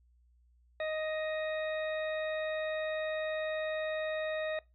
harmonic tone, 624 Hz, D#5, 5 cents sharp, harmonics 1 / 2 / 3 / 4 / 6, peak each -33 / -47 / -41 / -48 / -48 dBFS, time 0.8-4.59 s, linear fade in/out 2 ms, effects noise-tail reverb RT60 0.2 s tail -21 dB re dry + added 60 Hz sine -63 dBFS peak until 4.74 s

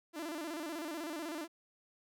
sawtooth tone with vibrato, 317 Hz, D#4, 32 cents sharp, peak -35 dBFS, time 0.13-1.48 s, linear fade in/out 50 ms, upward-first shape square, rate 16 Hz, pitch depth 110 cents each way, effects none

